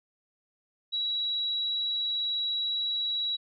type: tone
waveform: sine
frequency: 3893 Hz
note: B7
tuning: 26 cents flat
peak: -27 dBFS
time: 0.92-3.37 s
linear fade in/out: 20 ms
effects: none